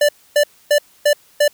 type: tone bursts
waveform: square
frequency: 587.3 Hz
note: D5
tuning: in tune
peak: -11 dBFS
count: 5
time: 0.01-1.48 s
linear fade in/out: 5 ms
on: 78 ms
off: 270 ms
effects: white hiss -52 dBFS RMS until 1.53 s